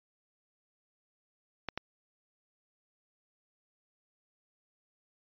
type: clicks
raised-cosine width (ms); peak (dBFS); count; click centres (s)
0.3; -18; 2; 1.687 / 1.776
effects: resampled to 11025 Hz